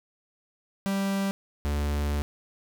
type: tone pair in turn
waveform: 45% pulse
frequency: 196 / 72.97 Hz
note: G3 / D2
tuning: 0 / -11 cents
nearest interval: octave + perfect fourth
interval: 1711 cents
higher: first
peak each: -25 dBFS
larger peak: neither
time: 0.86-1.31 / 1.65-2.22 s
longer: second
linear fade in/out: 0 ms
effects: none